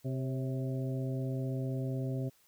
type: harmonic tone with a mistuned harmonic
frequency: 130.81 Hz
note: C3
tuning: in tune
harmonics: 1 / 2 / 3 / 4 / 5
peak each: -33 / -39 / -43 / -45 / -47 dBFS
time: 0.04-2.3 s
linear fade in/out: 20 ms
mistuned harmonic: 4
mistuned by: +54 cents
effects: white hiss -67 dBFS RMS until 2.47 s